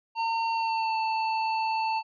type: tone with pitch glide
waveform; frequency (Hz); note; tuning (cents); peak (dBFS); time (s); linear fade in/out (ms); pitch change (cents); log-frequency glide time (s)
square; 910 to 888.2; A#5 to A5; -42 to +16; -26; 0.15-2.03; 50; -42; 0.52-0.97
effects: resampled to 11025 Hz